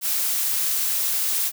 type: noise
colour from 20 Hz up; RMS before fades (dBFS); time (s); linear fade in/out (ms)
blue; -23; 0.01-1.52; 50
effects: none